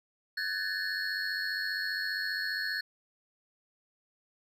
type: tone cluster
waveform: triangle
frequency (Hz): 1517 / 1695 / 1790 / 4330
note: F#6 / G#6 / A6 / C#8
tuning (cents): +43 / +35 / +29 / -41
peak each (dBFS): -37 / -34 / -35 / -35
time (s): 0.37-2.81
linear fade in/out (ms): 5
effects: none